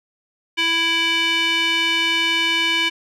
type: tone with band-pass filter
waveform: square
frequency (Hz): 331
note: E4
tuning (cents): +7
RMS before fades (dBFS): -19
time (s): 0.57-2.9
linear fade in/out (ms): 20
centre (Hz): 2700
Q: 4.2
effects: none